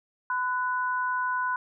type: tone pair together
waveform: sine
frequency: 1008.7 / 1480 Hz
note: B5 / F#6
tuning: +36 / 0 cents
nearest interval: perfect fifth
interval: 664 cents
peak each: -27 / -29 dBFS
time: 0.3-1.56 s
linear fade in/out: 2 ms
effects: none